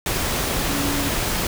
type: tone in noise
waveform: sine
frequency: 283.4 Hz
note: C#4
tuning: 38 cents sharp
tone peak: -25 dBFS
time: 0.69-1.09 s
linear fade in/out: 2 ms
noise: pink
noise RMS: -23 dBFS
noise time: 0.06-1.47 s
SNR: -5 dB
effects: none